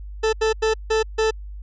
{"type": "tone bursts at uneven times", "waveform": "40% pulse", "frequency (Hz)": 440, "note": "A4", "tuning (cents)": 0, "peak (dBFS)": -16, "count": 5, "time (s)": [[0.23, 0.33], [0.41, 0.53], [0.62, 0.74], [0.9, 1.03], [1.18, 1.31]], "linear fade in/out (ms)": 10, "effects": ["added 50 Hz sine -32 dBFS peak until 1.62 s", "resampled to 16000 Hz"]}